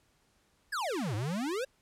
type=exponential two-way sweep; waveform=square; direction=down then up; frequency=1778 to 99 to 557 Hz; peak=-32 dBFS; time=0.72-1.65 s; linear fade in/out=10 ms; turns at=1.15 s; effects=pink hiss -70 dBFS RMS until 1.81 s + low-pass 11000 Hz 12 dB/octave